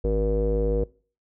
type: tone with low-pass filter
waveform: square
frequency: 53 Hz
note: G#1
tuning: 36 cents sharp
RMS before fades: -23 dBFS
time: 0.04-0.84 s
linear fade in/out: 5 ms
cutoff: 460 Hz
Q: 9.5
effects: noise-tail reverb RT60 0.4 s tail -23 dB re dry